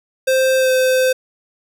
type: tone with pitch glide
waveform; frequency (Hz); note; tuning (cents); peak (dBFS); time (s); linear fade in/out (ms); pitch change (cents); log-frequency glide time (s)
square; 523.3 to 515.8; C5 to C5; 0 to -25; -13; 0.27-1.13; 10; -25; 0.58-0.71
effects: none